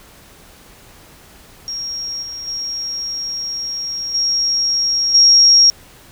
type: tone with level steps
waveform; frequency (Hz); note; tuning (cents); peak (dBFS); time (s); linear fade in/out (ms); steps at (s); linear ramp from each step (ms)
sine; 5588; F8; 0; -22 / -26 / -21 / -14 / -6; 1.68-5.7; 0; 2.22 / 2.47 / 4.14 / 5.14; 10
effects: pink hiss -44 dBFS RMS until 6.11 s